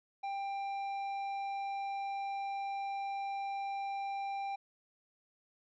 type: tone with tanh clipping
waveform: sine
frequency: 791 Hz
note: G5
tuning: 15 cents sharp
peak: -37 dBFS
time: 0.23-4.56 s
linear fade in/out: 10 ms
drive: 9 dB
effects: none